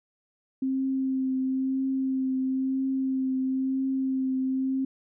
sine tone with vibrato, 263.8 Hz, C4, 14 cents sharp, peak -24 dBFS, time 0.62-4.85 s, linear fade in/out 5 ms, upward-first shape triangle, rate 1 Hz, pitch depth 19 cents each way, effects none

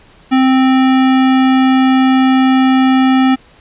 square tone, 261.6 Hz, C4, in tune, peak -8 dBFS, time 0.31-3.36 s, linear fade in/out 20 ms, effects pink hiss -45 dBFS RMS until 3.6 s + resampled to 8000 Hz

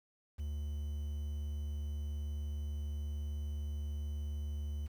triangle tone with quantisation, 73.42 Hz, D2, in tune, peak -34 dBFS, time 0.38-4.88 s, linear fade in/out 20 ms, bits 10, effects none

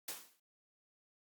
white noise with exponential decay, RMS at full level -39 dBFS, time 0.08-0.4 s, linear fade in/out 5 ms, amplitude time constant 68 ms, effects high-pass 200 Hz 12 dB/octave + Opus 48 kbps

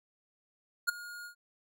square tone with ADSR envelope, 1430 Hz, F6, 41 cents sharp, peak -24 dBFS, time 0.87-1.35 s, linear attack 20 ms, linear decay 12 ms, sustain -19 dB, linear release 96 ms, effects none

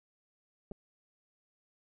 clicks, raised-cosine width 2 ms, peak -30 dBFS, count 2, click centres 0.713 / 0.718 s, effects none

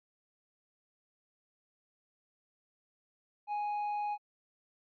sine tone with tanh clipping, 830.6 Hz, G#5, in tune, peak -33 dBFS, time 3.47-4.18 s, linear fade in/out 50 ms, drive 4 dB, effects AAC 64 kbps

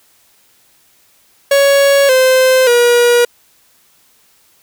45% pulse tone with pitch steps, 558 / 517.6 / 480.2 Hz, C#5 / C5 / B4, +11 / -19 / -49 cents, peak -7 dBFS, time 1.51-3.25 s, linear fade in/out 5 ms, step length 580 ms, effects white hiss -52 dBFS RMS until 4.62 s

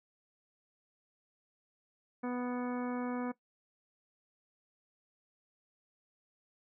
harmonic tone, 246.9 Hz, B3, in tune, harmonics 1 / 2 / 3 / 4 / 5 / 6 / 7 / 9, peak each -35 / -41 / -45 / -47 / -49 / -51 / -52 / -54 dBFS, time 2.23-3.32 s, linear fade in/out 10 ms, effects noise-tail reverb RT60 0.1 s tail -17 dB re dry

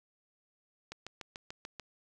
click train, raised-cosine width 0.2 ms, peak -25 dBFS, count 7, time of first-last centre 0.92-1.797 s, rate 6.84 Hz, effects none

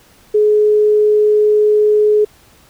sine tone, 422.5 Hz, G#4, 30 cents sharp, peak -8 dBFS, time 0.34-2.25 s, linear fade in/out 10 ms, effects pink hiss -48 dBFS RMS until 2.69 s

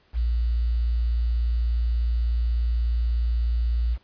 sine tone with quantisation, 58.27 Hz, A#1, in tune, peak -20 dBFS, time 0.13-3.98 s, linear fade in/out 50 ms, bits 8, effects pink hiss -62 dBFS RMS until 4.03 s + resampled to 11025 Hz

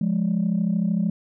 sine tone pair together, 176.2 / 209.4 Hz, F3 / G#3, +16 / +15 cents, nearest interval minor third, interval 299 cents, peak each -21 dBFS, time 0.01-1.1 s, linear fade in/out 5 ms, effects tanh soft clip ceiling -15 dBFS

